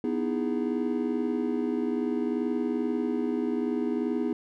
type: chord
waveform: triangle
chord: E major seventh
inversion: second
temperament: just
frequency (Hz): 247.2 / 309 / 329.6 / 412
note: B3 / D#4 / E4 / G#4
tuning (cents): +2 / -12 / 0 / -14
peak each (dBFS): -27 / -30 / -32 / -30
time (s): 0.04-4.33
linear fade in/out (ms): 2
effects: none